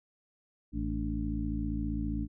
harmonic tone with a mistuned harmonic, 55 Hz, A1, in tune, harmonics 1 / 2 / 3 / 4 / 5, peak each -34 / -39 / -40 / -37 / -36 dBFS, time 0.72-2.28 s, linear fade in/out 50 ms, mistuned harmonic 5, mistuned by +99 cents, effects none

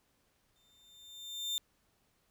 35% pulse tone with exponential growth, 3600 Hz, A7, 39 cents sharp, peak -29 dBFS, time 0.56-1.58 s, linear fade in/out 0 ms, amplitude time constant 220 ms, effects pink hiss -74 dBFS RMS until 2.3 s

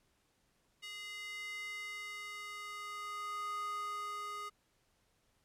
square tone with high-pass filter sweep, 413.6 Hz, G#4, 7 cents flat, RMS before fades -43 dBFS, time 0.82-4.5 s, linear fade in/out 20 ms, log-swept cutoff 2500 to 980 Hz, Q 4.2, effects pink hiss -75 dBFS RMS until 5.44 s + low-pass 12000 Hz 12 dB/octave

